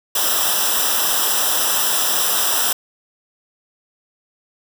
white noise with comb filter, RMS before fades -18 dBFS, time 0.15-2.73 s, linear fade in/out 5 ms, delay 0.45 ms, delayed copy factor -0.95, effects none

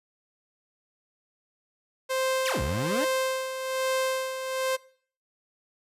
sawtooth tone with tremolo, 523.3 Hz, C5, in tune, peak -20 dBFS, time 2.09-4.77 s, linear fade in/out 20 ms, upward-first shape sine, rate 1.2 Hz, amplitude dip 60%
25% pulse exponential two-way sweep, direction down then up, 3951 to 61.6 to 330 Hz, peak -24 dBFS, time 2.45-3.05 s, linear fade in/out 10 ms, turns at 2.62 s
effects noise-tail reverb RT60 0.5 s tail -21 dB re dry + resampled to 32000 Hz

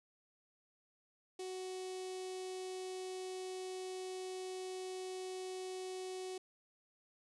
sawtooth tone with notch filter, 372 Hz, F#4, 9 cents sharp, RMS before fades -44 dBFS, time 1.39-6.38 s, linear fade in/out 5 ms, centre 1400 Hz, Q 0.58, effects resampled to 24000 Hz

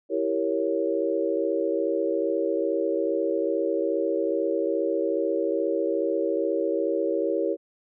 sine chord, E diminished seventh, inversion none, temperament equal, 329.6 / 392 / 466.2 / 554.4 Hz, E4 / G4 / Bb4 / Db5, 0 / 0 / 0 / 0 cents, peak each -28 dBFS, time 0.09-7.57 s, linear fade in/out 50 ms, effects none

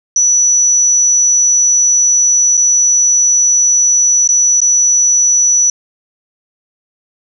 sine tone with dropouts, 5920 Hz, F#8, in tune, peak -7 dBFS, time 0.16-5.7 s, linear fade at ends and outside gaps 2 ms, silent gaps 2.571-2.575 / 4.276-4.289 / 4.604-4.616 s, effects none

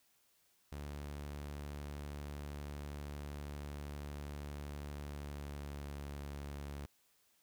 sawtooth tone with pitch glide, 72.6 to 71.44 Hz, D2 to D2, -19 to -47 cents, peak -39 dBFS, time 0.72-6.86 s, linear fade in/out 0 ms, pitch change -28 cents, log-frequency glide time 5.01-5.95 s, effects white hiss -73 dBFS RMS until 7.42 s

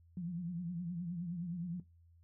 sine tone with vibrato, 173.9 Hz, F3, 7 cents flat, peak -37 dBFS, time 0.17-1.8 s, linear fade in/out 2 ms, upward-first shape sine, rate 9.6 Hz, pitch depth 89 cents each way, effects noise-tail reverb RT60 0.2 s tail -17 dB re dry + added 84 Hz sine -61 dBFS peak until 2.23 s

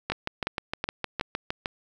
two click trains, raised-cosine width 0.3 ms, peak -12 / -11 dBFS, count 11 / 4, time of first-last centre 0.12-1.658 / 0.1-1.211 s, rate 6.5 / 2.7 Hz, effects 8-bit

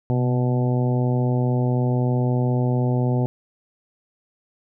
harmonic tone with a mistuned harmonic, 123.9 Hz, B2, 6 cents sharp, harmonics 1 / 2 / 3 / 4 / 5 / 6 / 7, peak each -19 / -25 / -29 / -31 / -33 / -35 / -36 dBFS, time 0.1-3.26 s, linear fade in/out 0 ms, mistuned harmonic 1, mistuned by +43 cents, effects none

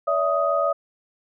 sine tone cluster, 571 / 658 / 1249 Hz, D5 / E5 / D#6, -49 / -3 / +6 cents, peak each -23 dBFS, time 0.07-0.73 s, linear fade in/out 10 ms, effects none

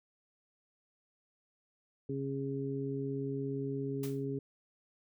harmonic tone, 137.1 Hz, C#3, 19 cents flat, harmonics 1 / 2 / 3, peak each -38 / -38 / -38 dBFS, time 2.09-4.39 s, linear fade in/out 5 ms
white noise with exponential decay, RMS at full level -43 dBFS, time 4.03-4.25 s, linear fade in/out 5 ms, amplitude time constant 47 ms
effects none

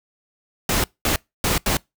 pink noise bursts at uneven times, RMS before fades -20 dBFS, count 4, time 0.69-0.84 / 1.05-1.16 / 1.44-1.58 / 1.66-1.77 s, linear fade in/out 2 ms, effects noise-tail reverb RT60 0.2 s tail -25 dB re dry

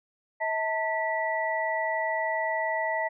sine tone cluster, 641 / 894 / 1955 Hz, E5 / A5 / B6, -49 / +27 / -18 cents, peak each -30 dBFS, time 0.4-3.09 s, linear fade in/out 20 ms, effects none

